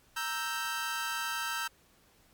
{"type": "chord", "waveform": "sawtooth", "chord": "E diminished", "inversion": "second", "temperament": "equal", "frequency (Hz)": [932.3, 1318.5, 1568], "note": ["Bb5", "E6", "G6"], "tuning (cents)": [0, 0, 0], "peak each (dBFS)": [-35, -33, -32], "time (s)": [0.16, 1.68], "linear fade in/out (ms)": 10, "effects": ["pink hiss -64 dBFS RMS until 2.33 s", "MP3 96 kbps"]}